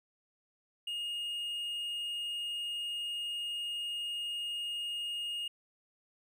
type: tone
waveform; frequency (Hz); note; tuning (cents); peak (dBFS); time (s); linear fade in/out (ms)
triangle; 2852; F7; +36; -33; 0.87-5.48; 5
effects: none